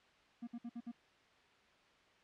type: tone bursts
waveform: triangle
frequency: 236.7 Hz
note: A#3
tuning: 27 cents sharp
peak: -40 dBFS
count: 5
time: 0.42-0.917 s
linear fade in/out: 10 ms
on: 53 ms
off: 58 ms
effects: white hiss -67 dBFS RMS until 2.23 s + low-pass 3000 Hz 12 dB/octave